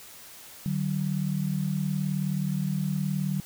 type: tone pair together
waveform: sine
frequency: 150.5 / 189.62 Hz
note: D3 / F#3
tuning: +43 / +43 cents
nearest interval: major third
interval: 400 cents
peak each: -28 dBFS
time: 0.66-3.4 s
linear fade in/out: 0 ms
effects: white hiss -47 dBFS RMS until 3.45 s